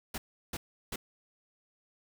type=noise bursts; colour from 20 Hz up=pink; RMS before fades=-37 dBFS; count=3; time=0.14-0.96 s; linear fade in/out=5 ms; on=40 ms; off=350 ms; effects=none